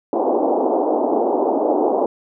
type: band-pass noise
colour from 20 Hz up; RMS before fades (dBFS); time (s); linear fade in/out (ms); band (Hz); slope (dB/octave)
pink; -18; 0.13-2.06; 2; 270 to 880; 48
effects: none